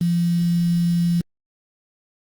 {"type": "tone with quantisation", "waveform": "sine", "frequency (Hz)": 171.9, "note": "F3", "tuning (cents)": -27, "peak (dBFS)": -16, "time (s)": [0.01, 1.21], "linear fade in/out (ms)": 2, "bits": 6, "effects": ["Opus 24 kbps"]}